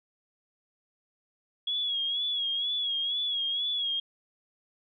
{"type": "tone with vibrato", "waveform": "sine", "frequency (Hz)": 3336, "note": "G#7", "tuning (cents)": 7, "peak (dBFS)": -27, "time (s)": [1.67, 4], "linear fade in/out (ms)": 5, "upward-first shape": "sine", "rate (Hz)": 2.1, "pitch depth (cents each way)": 61, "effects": []}